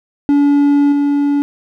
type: tone with level steps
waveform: triangle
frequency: 286.1 Hz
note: D4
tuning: 45 cents flat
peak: -6 / -9 dBFS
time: 0.29-1.42 s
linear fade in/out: 0 ms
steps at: 0.92 s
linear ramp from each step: 5 ms
effects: none